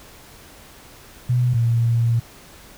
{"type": "tone pair in turn", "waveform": "sine", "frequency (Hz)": [123.47, 116.71], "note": ["B2", "A#2"], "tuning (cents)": [0, 3], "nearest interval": "minor second", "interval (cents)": 97, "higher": "first", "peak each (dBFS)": -15, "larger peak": "neither", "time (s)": [[1.29, 1.54], [1.54, 2.2]], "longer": "second", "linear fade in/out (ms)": 10, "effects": ["pink hiss -45 dBFS RMS until 2.77 s"]}